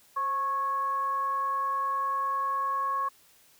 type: tone with frequency modulation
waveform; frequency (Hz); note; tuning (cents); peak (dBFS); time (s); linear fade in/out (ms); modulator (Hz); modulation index
sine; 1100; C#6; -14; -26; 0.16-3.09; 10; 570; 0.25
effects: white hiss -60 dBFS RMS until 3.59 s